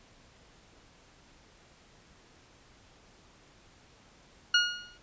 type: tone with exponential decay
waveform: 20% pulse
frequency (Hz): 1438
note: F#6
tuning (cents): -50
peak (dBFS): -14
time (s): 4.54-4.98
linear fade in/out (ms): 5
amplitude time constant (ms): 95
effects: pink hiss -59 dBFS RMS until 5.02 s + resampled to 16000 Hz